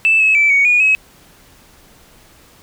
sine tone with pitch steps, 2638 / 2583 / 2320 / 2237 / 2448 / 2560 Hz, E7 / E7 / D7 / C#7 / D#7 / D#7, +1 / -36 / -22 / +15 / -29 / +49 cents, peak -8 dBFS, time 0.05-0.95 s, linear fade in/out 0 ms, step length 150 ms, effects tanh soft clip ceiling -4 dBFS + pink hiss -47 dBFS RMS until 2.62 s

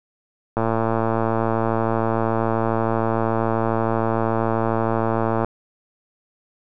click train, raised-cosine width 1 ms, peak -7 dBFS, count 552, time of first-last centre 0.57-5.446 s, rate 113 Hz, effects none

